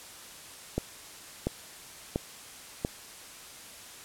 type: click train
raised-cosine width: 2 ms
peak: -14 dBFS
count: 4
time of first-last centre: 0.78-2.849 s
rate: 1.45 Hz
effects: white hiss -47 dBFS RMS until 4.04 s + low-pass 11000 Hz 12 dB/octave